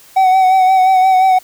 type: tone with vibrato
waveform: triangle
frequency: 753 Hz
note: F#5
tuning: 30 cents sharp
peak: -5 dBFS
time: 0.16-1.39 s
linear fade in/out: 10 ms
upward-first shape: sine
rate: 5.7 Hz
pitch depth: 31 cents each way
effects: white hiss -43 dBFS RMS until 1.43 s